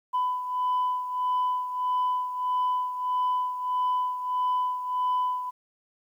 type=beating tone pair; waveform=sine; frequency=1000 / 1001.6 Hz; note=B5 / B5; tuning=+21 / +24 cents; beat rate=1.6 Hz; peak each=-24 / -30 dBFS; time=0.13-5.51 s; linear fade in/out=20 ms; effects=tanh soft clip ceiling -20 dBFS + 10-bit

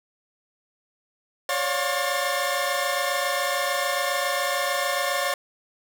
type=tone cluster; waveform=sawtooth; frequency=550 / 577 / 711 / 1072 / 1790 Hz; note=C#5 / D5 / F5 / C6 / A6; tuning=-14 / -31 / +31 / +42 / +29 cents; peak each=-26 dBFS; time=1.49-5.34 s; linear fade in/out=2 ms; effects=none

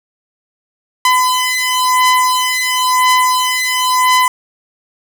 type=beating tone pair; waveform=sawtooth; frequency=1010 / 1010.97 Hz; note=B5 / B5; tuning=+39 / +40 cents; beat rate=0.97 Hz; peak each=-10 dBFS; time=1.05-4.28 s; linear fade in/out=2 ms; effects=none

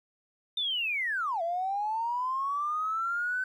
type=linear two-way sweep; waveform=triangle; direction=down then up; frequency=3626 to 659.3 to 1526 Hz; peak=-24 dBFS; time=0.57-3.44 s; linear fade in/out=5 ms; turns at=1.42 s; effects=tanh soft clip ceiling -26 dBFS

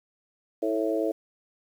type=harmonic tone with a mistuned harmonic; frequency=110 Hz; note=A2; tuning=in tune; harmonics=3 / 4 / 5 / 6; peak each=-28 / -29 / -30 / -31 dBFS; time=0.62-1.12 s; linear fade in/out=10 ms; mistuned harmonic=3; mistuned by=-25 cents; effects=9-bit

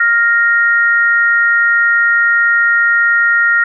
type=tone pair together; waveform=sine; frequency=1406.3 / 1864.7 Hz; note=F6 / A#6; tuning=+12 / 0 cents; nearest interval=perfect fourth; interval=488 cents; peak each=-11 dBFS; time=0-3.64 s; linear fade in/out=5 ms; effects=none

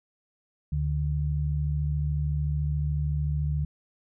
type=tone pair together; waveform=sine; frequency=73.75 / 147.5 Hz; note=D2 / D3; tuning=+8 / +8 cents; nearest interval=octave; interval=1200 cents; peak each=-27 dBFS; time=0.72-3.65 s; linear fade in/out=5 ms; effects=none

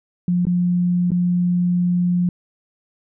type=tone with dropouts; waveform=sine; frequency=177.2 Hz; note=F3; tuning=25 cents sharp; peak=-15 dBFS; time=0.28-2.29 s; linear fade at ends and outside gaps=2 ms; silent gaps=0.453-0.468 / 1.106-1.117 s; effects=none

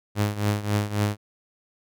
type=tone with tremolo; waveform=sawtooth; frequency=103.83 Hz; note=G#2; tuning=in tune; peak=-15 dBFS; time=0.15-1.17 s; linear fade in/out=50 ms; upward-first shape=triangle; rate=3.7 Hz; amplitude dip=85%; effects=none

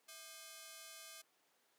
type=ring-modulated tone; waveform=5% pulse; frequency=932.3 Hz; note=A#5; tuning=in tune; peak=-37 dBFS; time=0.08-1.22 s; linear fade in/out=10 ms; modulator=279 Hz; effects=pink hiss -75 dBFS RMS until 1.78 s + high-pass 400 Hz 12 dB/octave

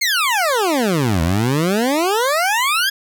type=exponential two-way sweep; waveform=20% pulse; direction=down then up; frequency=2217 to 79 to 1685 Hz; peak=-10 dBFS; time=0.01-2.9 s; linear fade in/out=10 ms; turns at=1.22 s; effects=none

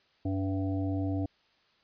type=harmonic tone with a mistuned harmonic; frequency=95.8 Hz; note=G2; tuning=39 cents flat; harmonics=1 / 3 / 5 / 7 / 8; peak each=-31 / -31 / -44 / -41 / -49 dBFS; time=0.25-1.26 s; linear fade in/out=5 ms; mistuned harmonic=5; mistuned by=+49 cents; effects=white hiss -67 dBFS RMS until 1.83 s + resampled to 11025 Hz

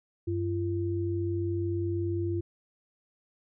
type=tone pair together; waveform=sine; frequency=95.9 / 341.7 Hz; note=G2 / F4; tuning=-37 / -38 cents; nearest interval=octave + minor seventh; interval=2199 cents; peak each=-30 / -30 dBFS; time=0.27-2.41 s; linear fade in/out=10 ms; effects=none

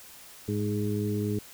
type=harmonic tone with a mistuned harmonic; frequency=103.83 Hz; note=G#2; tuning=in tune; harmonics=1 / 2 / 3 / 4; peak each=-30 / -31 / -34 / -33 dBFS; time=0.48-1.39 s; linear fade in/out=5 ms; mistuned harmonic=1; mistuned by=+39 cents; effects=white hiss -49 dBFS RMS until 1.53 s

